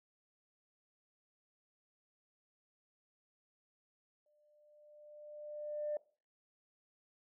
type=tone with exponential growth; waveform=sine; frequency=597 Hz; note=D5; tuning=28 cents sharp; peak=-33 dBFS; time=4.26-5.97 s; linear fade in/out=2 ms; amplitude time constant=370 ms; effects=noise-tail reverb RT60 0.4 s tail -20 dB re dry + tanh soft clip ceiling -29 dBFS